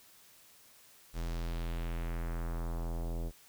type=tone with low-pass filter sweep; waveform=square; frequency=42.02 Hz; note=E1; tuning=34 cents sharp; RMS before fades=-36 dBFS; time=1.13-3.32 s; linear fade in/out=50 ms; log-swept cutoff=7200 to 520 Hz; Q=1.4; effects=white hiss -60 dBFS RMS until 3.48 s